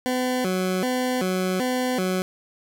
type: tone with vibrato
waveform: 20% pulse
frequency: 216.5 Hz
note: A3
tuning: 28 cents flat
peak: -17 dBFS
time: 0.06-2.22 s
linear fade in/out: 0 ms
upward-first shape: square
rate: 1.3 Hz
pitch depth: 270 cents each way
effects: none